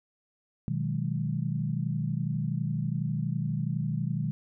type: chord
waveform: sine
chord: G# minor seventh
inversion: first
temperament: equal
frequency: 123.47 / 155.56 / 185 / 207.7 Hz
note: B2 / D#3 / F#3 / G#3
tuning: 0 / 0 / 0 / 0 cents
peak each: -32 / -30 / -36 / -36 dBFS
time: 0.68-4.31 s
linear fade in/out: 0 ms
effects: none